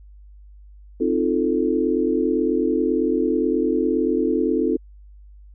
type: chord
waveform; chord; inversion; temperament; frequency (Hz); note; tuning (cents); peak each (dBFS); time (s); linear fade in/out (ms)
sine; F dominant seventh; second; equal; 261.6 / 311.1 / 349.2 / 440; C4 / Eb4 / F4 / A4; 0 / 0 / 0 / 0; -23; 1-4.77; 10
effects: added 50 Hz sine -42 dBFS peak until 5.54 s